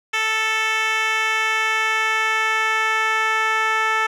10% pulse tone with band-pass filter sweep, 440 Hz, A4, in tune, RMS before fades -20 dBFS, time 0.13-4.07 s, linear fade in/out 10 ms, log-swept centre 2600 to 1500 Hz, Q 1.1, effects none

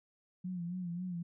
sine tone with vibrato, 177.2 Hz, F3, 25 cents sharp, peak -36 dBFS, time 0.44-1.23 s, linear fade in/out 10 ms, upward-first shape sine, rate 3.7 Hz, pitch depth 71 cents each way, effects none

